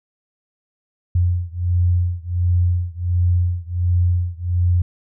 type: beating tone pair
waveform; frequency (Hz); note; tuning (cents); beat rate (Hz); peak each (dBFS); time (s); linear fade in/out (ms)
sine; 87.8 / 89.2; F2 / F2; +10 / +37; 1.4; -18 / -19; 1.15-4.82; 5
effects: none